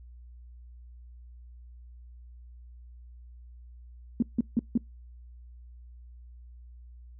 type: tone bursts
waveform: sine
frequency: 233.1 Hz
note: A#3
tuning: in tune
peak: -20 dBFS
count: 4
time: 4.2-4.776 s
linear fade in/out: 2 ms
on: 24 ms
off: 160 ms
effects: noise-tail reverb RT60 0.2 s tail -26 dB re dry + added 60 Hz sine -46 dBFS peak until 7.19 s